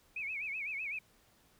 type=tone with vibrato; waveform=sine; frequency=2379 Hz; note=D7; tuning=22 cents sharp; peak=-36 dBFS; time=0.16-0.99 s; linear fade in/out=5 ms; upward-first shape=sine; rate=7.9 Hz; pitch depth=160 cents each way; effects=pink hiss -67 dBFS RMS until 1.59 s